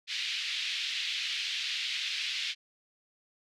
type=band-pass noise; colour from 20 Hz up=white; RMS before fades=-34 dBFS; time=0.07-2.55 s; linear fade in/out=50 ms; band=2300 to 4000 Hz; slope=24 dB/octave; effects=none